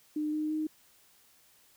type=tone with pitch steps; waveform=sine; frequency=303 / 306.5 / 310.1 Hz; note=D#4 / D#4 / D#4; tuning=-46 / -26 / -6 cents; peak=-29 dBFS; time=0.16-0.67 s; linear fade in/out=5 ms; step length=170 ms; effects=white hiss -63 dBFS RMS until 1.76 s